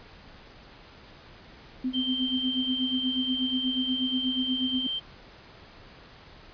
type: tone with tremolo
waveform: sine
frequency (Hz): 256.3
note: C4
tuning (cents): -36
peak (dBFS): -24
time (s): 1.84-4.87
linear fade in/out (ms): 5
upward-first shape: sine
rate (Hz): 8.3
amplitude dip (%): 85
type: tone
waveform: sine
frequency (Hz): 3136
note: G7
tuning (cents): 0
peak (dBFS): -28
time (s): 1.93-5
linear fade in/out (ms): 20
effects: pink hiss -50 dBFS RMS until 6.53 s + resampled to 11025 Hz